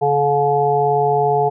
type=harmonic tone; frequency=143 Hz; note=D3; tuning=46 cents flat; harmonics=1 / 3 / 5 / 6; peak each=-24 / -17 / -17 / -20 dBFS; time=0.01-1.5 s; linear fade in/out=20 ms; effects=none